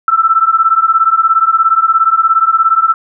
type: beating tone pair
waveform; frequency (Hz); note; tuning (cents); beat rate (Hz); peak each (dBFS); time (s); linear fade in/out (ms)
sine; 1318.5 / 1335.5; E6 / E6; 0 / +22; 17; -10; 0.08-2.94; 2
effects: none